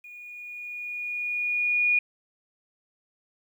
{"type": "tone with level ramp", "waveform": "sine", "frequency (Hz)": 2446, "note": "D#7", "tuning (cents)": -30, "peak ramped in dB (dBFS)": [-42, -18], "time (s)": [0.04, 1.99], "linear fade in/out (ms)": 5, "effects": ["10-bit"]}